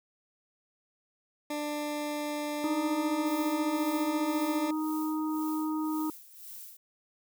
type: tone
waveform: 20% pulse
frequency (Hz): 296.5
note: D4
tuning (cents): +17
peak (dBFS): -27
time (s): 1.5-4.71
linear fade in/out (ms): 5
type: harmonic tone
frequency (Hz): 311.1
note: D#4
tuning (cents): 0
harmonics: 1 / 3 / 4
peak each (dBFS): -29 / -39 / -41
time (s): 2.64-6.1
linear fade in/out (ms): 2
type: noise with tremolo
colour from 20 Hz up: violet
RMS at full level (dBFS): -44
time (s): 3.26-6.77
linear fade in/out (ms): 5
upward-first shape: sine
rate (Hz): 1.9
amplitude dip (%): 70
effects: none